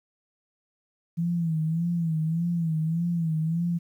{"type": "tone with vibrato", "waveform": "sine", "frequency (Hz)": 164.81, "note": "E3", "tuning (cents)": 0, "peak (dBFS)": -23, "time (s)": [1.17, 3.79], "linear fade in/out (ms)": 20, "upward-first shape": "sine", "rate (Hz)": 1.7, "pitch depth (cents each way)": 84, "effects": ["10-bit"]}